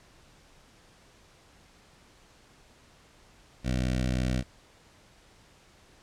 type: tone with notch filter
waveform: 15% pulse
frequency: 63 Hz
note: B1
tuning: 35 cents sharp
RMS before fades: -28 dBFS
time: 3.63-4.44 s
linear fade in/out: 50 ms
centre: 990 Hz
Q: 1.2
effects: pink hiss -58 dBFS RMS until 6.02 s + low-pass 8000 Hz 12 dB/octave